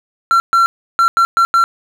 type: tone bursts at uneven times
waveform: triangle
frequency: 1360 Hz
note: F6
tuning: 46 cents flat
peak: -6 dBFS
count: 6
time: 0.31-0.4 / 0.53-0.66 / 0.99-1.08 / 1.17-1.25 / 1.37-1.45 / 1.54-1.64 s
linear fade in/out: 0 ms
effects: none